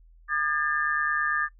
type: tone cluster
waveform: sine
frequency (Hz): 1210 / 1629 / 1778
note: D#6 / G#6 / A6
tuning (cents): -49 / -34 / +18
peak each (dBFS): -28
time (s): 0.28-1.49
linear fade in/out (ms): 50
effects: noise-tail reverb RT60 0.1 s tail -21 dB re dry + added 41 Hz sine -51 dBFS peak until 1.59 s